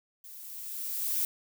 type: noise with level ramp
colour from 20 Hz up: violet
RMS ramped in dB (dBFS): -48 to -28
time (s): 0.24-1.25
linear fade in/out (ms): 2
effects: none